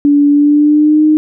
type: tone with pitch glide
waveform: sine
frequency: 288.3 to 307.2 Hz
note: D4 to D#4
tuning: -32 to -22 cents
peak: -5 dBFS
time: 0.05-1.17 s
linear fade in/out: 0 ms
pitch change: +110 cents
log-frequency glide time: 0.3-1.05 s
effects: none